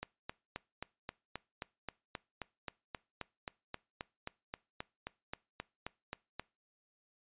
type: click train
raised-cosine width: 0.3 ms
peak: -23 dBFS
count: 25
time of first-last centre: 0.03-6.396 s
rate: 3.77 Hz
effects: noise-tail reverb RT60 0.3 s tail -23 dB re dry + resampled to 8000 Hz